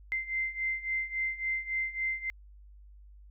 sine beating tone pair, 2079 / 2082.6 Hz, C7 / C7, -12 / -9 cents, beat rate 3.6 Hz, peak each -35 / -32 dBFS, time 0.12-2.3 s, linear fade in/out 0 ms, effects added 50 Hz sine -50 dBFS peak until 3.3 s

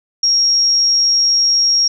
sine tone, 5588 Hz, F8, in tune, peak -10 dBFS, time 0.23-1.88 s, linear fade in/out 5 ms, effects none

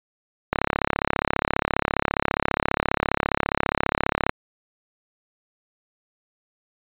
click train, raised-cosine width 0.5 ms, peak -4 dBFS, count 132, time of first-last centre 0.53-4.294 s, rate 34.8 Hz, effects resampled to 8000 Hz

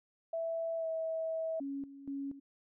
sine tone with pitch glide, 659.3 to 647.2 Hz, E5 to E5, 0 to -32 cents, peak -33 dBFS, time 0.33-1.6 s, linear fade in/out 5 ms, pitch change -32 cents, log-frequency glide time 0.77-0.87 s
sine tone with tremolo, 277.2 Hz, C#4, in tune, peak -36 dBFS, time 1.6-2.4 s, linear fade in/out 10 ms, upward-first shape square, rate 2.1 Hz, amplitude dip 75%
effects none

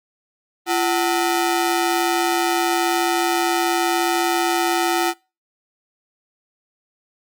sawtooth ring-modulated tone, 547 Hz, C#5, 23 cents flat, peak -10 dBFS, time 0.66-5.14 s, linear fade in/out 50 ms, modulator 204 Hz, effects noise-tail reverb RT60 0.3 s tail -25 dB re dry + MP3 96 kbps

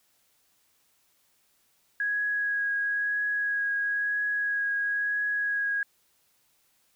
sine tone with vibrato, 1657 Hz, G#6, 4 cents flat, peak -25 dBFS, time 2-5.83 s, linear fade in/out 2 ms, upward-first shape triangle, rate 1 Hz, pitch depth 15 cents each way, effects white hiss -68 dBFS RMS until 6.95 s

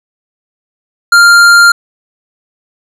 triangle tone with hard clipping, 1396.9 Hz, F6, in tune, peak -3 dBFS, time 1.12-1.72 s, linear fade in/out 5 ms, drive 16 dB, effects none

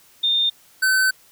sine / square tone pair in turn, 3630 / 1526.2 Hz, A#7 / G6, -47 / -47 cents, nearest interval octave + minor third, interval 1500 cents, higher first, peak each -16 dBFS, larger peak neither, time 0.23-0.5 / 0.82-1.11 s, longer second, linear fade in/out 10 ms, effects white hiss -53 dBFS RMS until 1.31 s

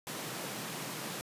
pink high-pass noise, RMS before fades -40 dBFS, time 0.07-1.21 s, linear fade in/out 0 ms, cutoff 120 Hz, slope 96 dB/octave, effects resampled to 32000 Hz

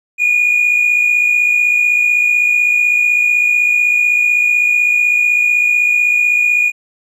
triangle tone with amplitude modulation, 2445 Hz, D#7, 31 cents flat, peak -4 dBFS, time 0.18-6.72 s, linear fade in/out 50 ms, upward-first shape sine, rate 55.9 Hz, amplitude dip 60%, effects tanh soft clip ceiling -5 dBFS + resampled to 32000 Hz

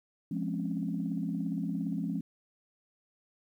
sine chord, Db major seventh, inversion first, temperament just, 173.24 / 207.9 / 259.9 / 277.2 Hz, F3 / Ab3 / C4 / Db4, -14 / +2 / -11 / 0 cents, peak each -34 / -35 / -38 / -37 dBFS, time 0.31-2.21 s, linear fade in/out 5 ms, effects tanh soft clip ceiling -20 dBFS + 11-bit

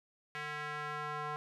square tone with band-pass filter sweep, 149.7 Hz, D3, 33 cents sharp, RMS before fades -40 dBFS, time 0.35-1.36 s, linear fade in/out 0 ms, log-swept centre 1900 to 1100 Hz, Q 1.9, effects none

